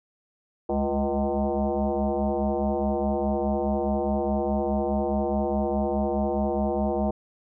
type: tone with frequency modulation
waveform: sine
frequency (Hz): 206.1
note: G#3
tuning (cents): -13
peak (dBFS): -22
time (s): 0.69-7.11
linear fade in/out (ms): 5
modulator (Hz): 139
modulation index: 4.3
effects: none